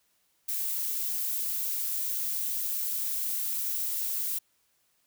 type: noise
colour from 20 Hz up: violet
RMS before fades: -31 dBFS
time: 0.48-4.39 s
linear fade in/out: 10 ms
effects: white hiss -71 dBFS RMS until 5.06 s